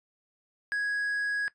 triangle tone, 1661.2 Hz, G#6, in tune, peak -25 dBFS, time 0.72-1.48 s, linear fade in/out 0 ms, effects noise-tail reverb RT60 0.1 s tail -17 dB re dry + resampled to 24000 Hz

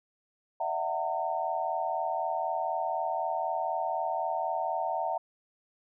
sine tone cluster, 607 / 667 / 751 / 912 Hz, D#5 / E5 / F#5 / A#5, -43 / +20 / +26 / -38 cents, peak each -38 / -33 / -33 / -33 dBFS, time 0.6-5.18 s, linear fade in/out 5 ms, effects none

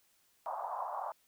white band-pass noise, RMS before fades -39 dBFS, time 0.46-1.12 s, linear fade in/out 0 ms, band 640 to 1100 Hz, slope 48 dB/octave, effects white hiss -71 dBFS RMS until 1.27 s

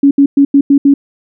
sine tone bursts at uneven times, 280 Hz, C#4, 18 cents sharp, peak -3 dBFS, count 6, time 0.03-0.11 / 0.18-0.26 / 0.37-0.45 / 0.54-0.61 / 0.7-0.78 / 0.85-0.94 s, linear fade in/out 5 ms, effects none

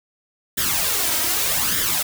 white noise with flanger, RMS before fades -21 dBFS, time 0.57-2.03 s, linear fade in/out 10 ms, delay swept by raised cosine 0.57 to 3.17 ms, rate 0.83 Hz, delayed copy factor +0.65, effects none

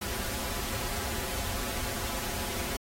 pink noise with comb filter, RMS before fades -34 dBFS, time 0.01-2.77 s, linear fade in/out 10 ms, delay 6.5 ms, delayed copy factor -0.95, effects AAC 48 kbps

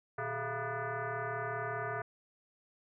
sine tone with frequency modulation, 392 Hz, G4, in tune, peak -34 dBFS, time 0.18-2.02 s, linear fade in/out 5 ms, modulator 273 Hz, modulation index 4.9, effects none

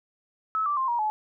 sine tone with pitch steps, 1297 / 1168.9 / 1053.5 / 949.5 / 855.7 Hz, E6 / D6 / C6 / A#5 / A5, -28 / -9 / +12 / +32 / -48 cents, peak -23 dBFS, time 0.55-1.1 s, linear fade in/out 0 ms, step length 110 ms, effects none

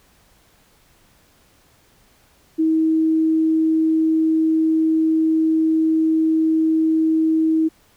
sine tone, 319.1 Hz, D#4, 44 cents sharp, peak -14 dBFS, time 2.58-7.69 s, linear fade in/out 20 ms, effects pink hiss -56 dBFS RMS until 7.96 s

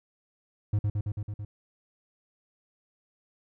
triangle tone with echo, 103.83 Hz, G#2, in tune, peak -20 dBFS, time 0.73-0.79 s, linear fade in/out 5 ms, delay 110 ms, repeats 6, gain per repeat -2 dB, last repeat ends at 1.45 s, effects none

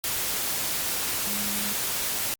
sine tone in noise, 205.3 Hz, G#3, 20 cents flat, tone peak -35 dBFS, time 1.27-1.73 s, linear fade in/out 0 ms, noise white, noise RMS -28 dBFS, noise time 0.04-2.34 s, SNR -10 dB, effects Opus 48 kbps

